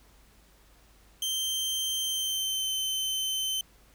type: tone with pitch glide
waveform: sawtooth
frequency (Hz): 3136 to 3080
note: G7 to G7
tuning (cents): 0 to -31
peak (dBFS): -25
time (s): 1.22-3.61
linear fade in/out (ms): 2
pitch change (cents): -31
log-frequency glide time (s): 2-2.72
effects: added 50 Hz sine -59 dBFS peak until 3.94 s + pink hiss -61 dBFS RMS until 3.94 s